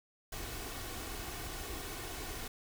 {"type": "noise with comb filter", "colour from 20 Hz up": "pink", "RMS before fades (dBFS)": -42, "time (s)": [0.32, 2.48], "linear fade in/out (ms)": 5, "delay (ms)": 2.7, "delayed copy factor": 0.5, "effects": []}